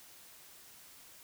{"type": "silence", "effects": ["white hiss -56 dBFS RMS until 1.23 s"]}